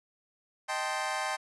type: chord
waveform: 25% pulse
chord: A half-diminished seventh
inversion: second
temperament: equal with one note detuned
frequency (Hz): 622.3 / 779.9 / 880 / 1046.5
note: Eb5 / G5 / A5 / C6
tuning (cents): 0 / -9 / 0 / 0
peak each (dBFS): -34 / -31 / -34 / -32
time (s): 0.68-1.37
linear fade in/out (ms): 20
effects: resampled to 24000 Hz

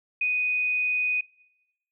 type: tone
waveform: sine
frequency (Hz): 2489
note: D#7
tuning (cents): 0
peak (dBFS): -22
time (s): 0.21-1.21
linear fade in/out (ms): 5
effects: noise-tail reverb RT60 1.0 s tail -23 dB re dry

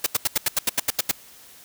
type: noise bursts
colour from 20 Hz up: white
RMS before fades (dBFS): -20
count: 11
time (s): 0.04-1.114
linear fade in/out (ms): 5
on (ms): 24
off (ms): 81
effects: white hiss -48 dBFS RMS until 1.64 s

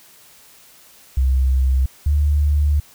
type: tone pair in turn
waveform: sine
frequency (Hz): 65.4 / 73.41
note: C2 / D2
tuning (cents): 0 / 0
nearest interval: major second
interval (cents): 200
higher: second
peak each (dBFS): -13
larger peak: neither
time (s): 1.17-1.86 / 2.06-2.8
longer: second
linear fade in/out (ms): 5
effects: white hiss -48 dBFS RMS until 2.94 s

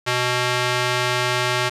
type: tone with band-pass filter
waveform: square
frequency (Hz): 124.1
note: B2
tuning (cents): +9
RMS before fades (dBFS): -21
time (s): 0.06-1.7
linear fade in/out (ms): 20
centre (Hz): 2500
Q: 0.58
effects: resampled to 32000 Hz + 7-bit

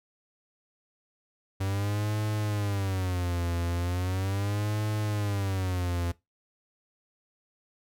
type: tone with vibrato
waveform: 45% pulse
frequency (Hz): 95.6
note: G2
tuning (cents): -43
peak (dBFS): -27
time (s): 1.6-6.12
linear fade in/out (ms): 10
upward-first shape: sine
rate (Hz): 0.38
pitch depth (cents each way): 190
effects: noise-tail reverb RT60 0.2 s tail -20 dB re dry

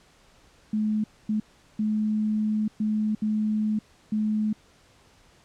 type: tone bursts at uneven times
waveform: sine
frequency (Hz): 214.1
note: A3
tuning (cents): -47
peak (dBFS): -22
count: 6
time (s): 0.73-1.04 / 1.29-1.4 / 1.79-2.68 / 2.8-3.15 / 3.22-3.79 / 4.12-4.53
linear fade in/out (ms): 5
effects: pink hiss -58 dBFS RMS until 5.44 s + low-pass 8000 Hz 12 dB/octave

